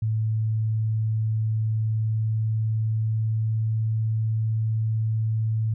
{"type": "tone with pitch glide", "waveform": "sine", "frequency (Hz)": [109.9, 110.54], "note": ["A2", "A2"], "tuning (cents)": [-2, 8], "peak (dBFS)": -21, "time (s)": [0.02, 5.74], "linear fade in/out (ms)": 5, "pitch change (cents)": 10, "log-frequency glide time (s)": [2.09, 3.77], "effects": []}